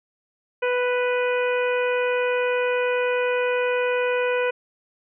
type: harmonic tone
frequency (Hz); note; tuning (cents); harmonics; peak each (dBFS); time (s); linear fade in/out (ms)
494.5; B4; +2; 1 / 2 / 3 / 4 / 5 / 6; -21 / -30 / -29 / -35 / -30 / -40; 0.62-4.51; 10
effects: none